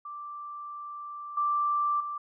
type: tone with level steps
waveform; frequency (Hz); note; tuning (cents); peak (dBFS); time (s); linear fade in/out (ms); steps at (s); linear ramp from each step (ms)
sine; 1174.7; D6; 0; -37 / -24 / -32; 0.05-2.18; 5; 1.37 / 2; 5
effects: none